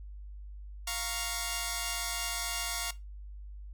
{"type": "chord", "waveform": "5% pulse", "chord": "Bb minor", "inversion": "second", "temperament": "equal", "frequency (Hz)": [698.5, 932.3, 1108.7], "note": ["F5", "Bb5", "Db6"], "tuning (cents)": [0, 0, 0], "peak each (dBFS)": [-25, -27, -25], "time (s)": [0.87, 2.91], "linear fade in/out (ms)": 5, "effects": ["noise-tail reverb RT60 0.2 s tail -17 dB re dry", "added 50 Hz sine -42 dBFS peak until 3.73 s"]}